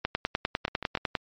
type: two click trains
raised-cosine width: 0.3 ms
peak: -9 / -17 dBFS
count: 12 / 3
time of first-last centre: 0.05-1.152 / 0.68-0.973 s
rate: 9.98 / 6.82 Hz
effects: low-pass 5000 Hz 12 dB/octave + MP3 48 kbps